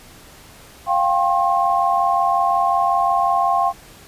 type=chord; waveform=sine; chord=F suspended second; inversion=none; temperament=equal with one note detuned; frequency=698.5 / 784 / 1071.6 Hz; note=F5 / G5 / C6; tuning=0 / 0 / +41 cents; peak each=-19 dBFS; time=0.86-3.73 s; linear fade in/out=50 ms; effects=pink hiss -44 dBFS RMS until 4.07 s + resampled to 32000 Hz